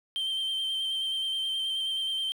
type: tone with vibrato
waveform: sine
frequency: 3136 Hz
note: G7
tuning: in tune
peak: -25 dBFS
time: 0.16-2.32 s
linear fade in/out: 0 ms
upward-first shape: square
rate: 9.4 Hz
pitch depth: 15 cents each way
effects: tanh soft clip ceiling -27 dBFS + 9-bit